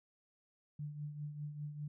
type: tone with tremolo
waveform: sine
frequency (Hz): 148.1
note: D3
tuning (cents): +15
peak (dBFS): -38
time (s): 0.79-1.88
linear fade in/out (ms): 5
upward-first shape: triangle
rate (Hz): 5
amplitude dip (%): 65
effects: none